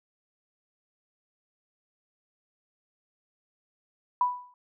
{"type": "tone with exponential decay", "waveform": "sine", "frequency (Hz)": 987.8, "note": "B5", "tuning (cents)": 0, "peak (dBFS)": -18, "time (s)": [4.21, 4.54], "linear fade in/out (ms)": 2, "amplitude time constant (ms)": 70, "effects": []}